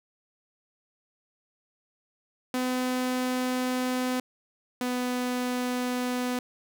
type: tone pair in turn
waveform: sawtooth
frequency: 253.3 / 248.9 Hz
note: B3 / B3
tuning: +44 / +14 cents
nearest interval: unison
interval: 30 cents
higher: first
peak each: -22 / -23 dBFS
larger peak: first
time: 2.54-4.2 / 4.81-6.39 s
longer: first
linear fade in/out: 2 ms
effects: none